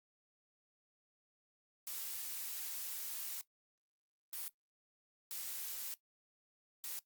blue noise bursts at uneven times, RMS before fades -43 dBFS, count 4, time 1.87-3.41 / 4.33-4.48 / 5.31-5.94 / 6.84-6.99 s, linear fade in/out 0 ms, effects noise-tail reverb RT60 0.1 s tail -17 dB re dry + Opus 48 kbps

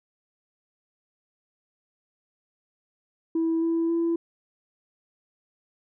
sine tone with pitch steps, 327.4 / 331.2 / 335.1 Hz, E4 / E4 / E4, -12 / +8 / +29 cents, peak -20 dBFS, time 3.35-4.16 s, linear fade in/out 5 ms, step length 270 ms, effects tanh soft clip ceiling -19 dBFS

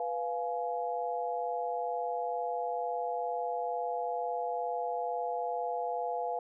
sine chord, F diminished, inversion second, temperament equal with one note detuned, 493.9 / 698.5 / 840.7 Hz, Cb5 / F5 / Ab5, 0 / 0 / +21 cents, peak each -36 / -34 / -37 dBFS, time 0-6.39 s, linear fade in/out 2 ms, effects none

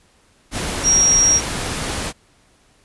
sine tone in noise, 5650 Hz, F8, 19 cents sharp, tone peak -11 dBFS, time 0.83-1.41 s, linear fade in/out 50 ms, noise pink, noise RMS -24 dBFS, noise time 0.51-2.13 s, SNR +10 dB, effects pink hiss -56 dBFS RMS until 2.84 s + resampled to 24000 Hz

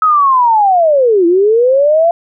sine linear two-way sweep, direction down then up, 1289 to 331.8 to 690 Hz, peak -6 dBFS, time 0.02-2.11 s, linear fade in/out 2 ms, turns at 1.26 s, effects none

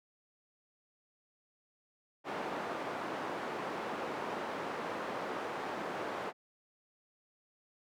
white band-pass noise, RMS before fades -39 dBFS, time 2.24-6.33 s, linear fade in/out 50 ms, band 250 to 1000 Hz, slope 12 dB/octave, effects none

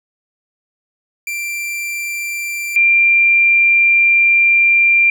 45% pulse / sine tone pair in turn, 2359 / 2377 Hz, D7 / D7, +7 / +20 cents, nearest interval unison, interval 13 cents, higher second, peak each -20 / -8 dBFS, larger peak second, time 1.27-2.76 / 2.76-5.1 s, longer second, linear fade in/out 2 ms, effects none

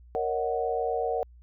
sine chord, D# minor seventh, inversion second, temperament equal, 466.2 / 554.4 / 622.3 / 740 Hz, A#4 / C#5 / D#5 / F#5, 0 / 0 / 0 / 0 cents, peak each -29 / -34 / -34 / -30 dBFS, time 0.15-1.23 s, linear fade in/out 0 ms, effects added 60 Hz sine -49 dBFS peak until 1.42 s

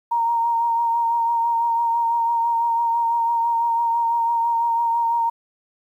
sine tone with vibrato, 930 Hz, A#5, 4 cents flat, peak -17 dBFS, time 0.11-5.3 s, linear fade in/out 10 ms, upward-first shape sine, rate 6 Hz, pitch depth 22 cents each way, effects 9-bit

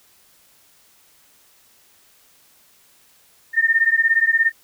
sine beating tone pair, 1810 / 1827 Hz, A6 / A#6, +48 / -35 cents, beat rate 17 Hz, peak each -17 dBFS, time 3.53-4.52 s, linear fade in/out 50 ms, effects white hiss -55 dBFS RMS until 4.63 s

